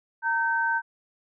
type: tone pair together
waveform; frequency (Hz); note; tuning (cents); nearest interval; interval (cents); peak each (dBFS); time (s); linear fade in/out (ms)
sine; 918.7 / 1545; A#5 / G6; -25 / -26; major sixth; 899; -26 / -24; 0.22-0.82; 50
effects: none